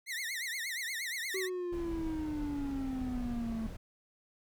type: tone with vibrato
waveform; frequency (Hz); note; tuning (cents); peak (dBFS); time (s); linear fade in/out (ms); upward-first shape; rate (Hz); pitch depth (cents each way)
sawtooth; 1975.5; B6; 0; -32; 0.06-1.5; 50; triangle; 8.5; 210
type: noise with exponential growth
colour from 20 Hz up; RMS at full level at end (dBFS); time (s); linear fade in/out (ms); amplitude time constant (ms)
blue; -45; 1.25-1.35; 2; 21
type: exponential sweep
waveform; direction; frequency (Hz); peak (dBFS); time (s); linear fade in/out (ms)
triangle; down; 381.6 to 220; -32; 1.34-3.67; 5
type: noise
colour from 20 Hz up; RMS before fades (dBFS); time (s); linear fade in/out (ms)
brown; -42; 1.72-3.77; 10
effects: none